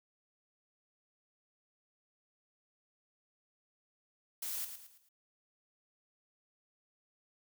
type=noise with echo; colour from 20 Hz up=blue; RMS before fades=-39 dBFS; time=4.42-4.65 s; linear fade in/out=5 ms; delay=110 ms; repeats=4; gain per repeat=-8 dB; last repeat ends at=5.09 s; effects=none